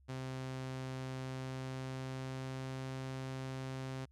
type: tone with pitch glide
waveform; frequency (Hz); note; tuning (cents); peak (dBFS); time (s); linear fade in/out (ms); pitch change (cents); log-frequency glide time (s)
sawtooth; 130.7 to 131.84; C3 to C3; -1 to +14; -36; 0.08-4.06; 20; +15; 1.2-2.95
effects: added 67 Hz sine -62 dBFS peak until 4.11 s + low-pass 8000 Hz 12 dB/octave